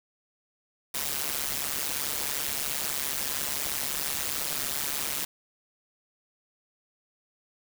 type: noise with amplitude modulation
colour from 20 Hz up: white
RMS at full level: -27 dBFS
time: 0.94-5.25 s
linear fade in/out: 5 ms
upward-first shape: sine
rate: 143 Hz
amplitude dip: 90%
effects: none